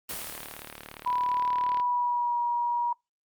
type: noise with exponential decay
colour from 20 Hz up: white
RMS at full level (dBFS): -34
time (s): 0.09-1.8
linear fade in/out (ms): 5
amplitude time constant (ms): 370
type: click train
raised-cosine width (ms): 0.3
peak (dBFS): -23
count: 64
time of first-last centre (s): 0.11-1.799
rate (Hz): 37.3
type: tone with pitch glide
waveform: sine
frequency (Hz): 987.8 to 956.4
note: B5 to A#5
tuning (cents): 0 to +44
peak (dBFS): -24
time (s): 1.06-2.93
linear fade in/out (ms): 5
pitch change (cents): -56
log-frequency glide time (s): 1.69-2.38
effects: noise-tail reverb RT60 0.2 s tail -26 dB re dry + Opus 24 kbps